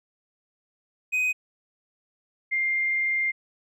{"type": "tone pair in turn", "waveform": ["triangle", "sine"], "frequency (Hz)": [2506, 2107], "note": ["D#7", "C7"], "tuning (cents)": [12, 12], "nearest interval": "minor third", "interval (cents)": 300, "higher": "first", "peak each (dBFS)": [-20, -22], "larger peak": "first", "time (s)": [[1.12, 1.33], [2.51, 3.32]], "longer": "second", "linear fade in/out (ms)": 20, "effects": []}